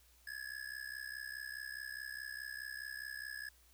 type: tone with amplitude modulation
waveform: square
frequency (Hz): 1693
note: G#6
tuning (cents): +33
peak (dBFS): -40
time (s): 0.27-3.49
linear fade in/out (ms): 5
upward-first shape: sine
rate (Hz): 64.8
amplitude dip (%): 90
effects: added 60 Hz sine -67 dBFS peak until 3.73 s + white hiss -68 dBFS RMS until 3.73 s